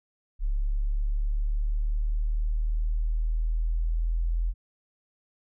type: exponential sweep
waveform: sine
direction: up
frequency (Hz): 35.13 to 42.1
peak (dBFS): -23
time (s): 0.39-4.54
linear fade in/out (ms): 50
effects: none